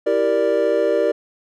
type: chord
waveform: triangle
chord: E half-diminished seventh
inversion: none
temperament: equal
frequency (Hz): 329.6 / 392 / 466.2 / 587.3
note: E4 / G4 / Bb4 / D5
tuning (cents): 0 / 0 / 0 / 0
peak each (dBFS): -23 / -20 / -18 / -17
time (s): 0.06-1.12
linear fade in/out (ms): 10
effects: none